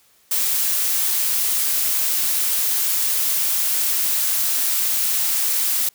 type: noise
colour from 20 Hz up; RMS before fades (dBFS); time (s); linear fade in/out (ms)
blue; -20; 0.31-5.89; 5
effects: white hiss -57 dBFS RMS until 5.94 s